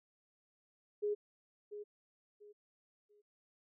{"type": "tone with echo", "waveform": "sine", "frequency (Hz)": 415.3, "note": "G#4", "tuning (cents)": 0, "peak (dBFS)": -32, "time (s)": [1.02, 1.15], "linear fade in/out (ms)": 20, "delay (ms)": 690, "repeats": 3, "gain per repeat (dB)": -11, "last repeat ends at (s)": 3.22, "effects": []}